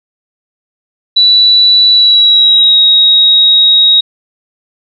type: tone with pitch glide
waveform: sine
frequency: 3951 to 3790 Hz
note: B7 to A#7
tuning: 0 to +28 cents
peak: -3 dBFS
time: 1.16-4.01 s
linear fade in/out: 10 ms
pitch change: -72 cents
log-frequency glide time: 1.92-2.79 s
effects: none